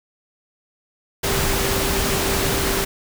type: tone in noise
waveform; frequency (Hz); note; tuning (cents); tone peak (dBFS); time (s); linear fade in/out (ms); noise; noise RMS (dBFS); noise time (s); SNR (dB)
sine; 391.3; G4; -3; -26; 1.23-2.85; 10; pink; -21; 1.23-2.85; -8
effects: none